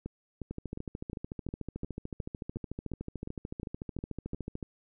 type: two click trains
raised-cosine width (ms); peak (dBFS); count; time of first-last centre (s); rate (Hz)
3; -24 / -24; 57 / 13; 0.51-4.628 / 0.06-4.346; 13.6 / 2.8
effects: none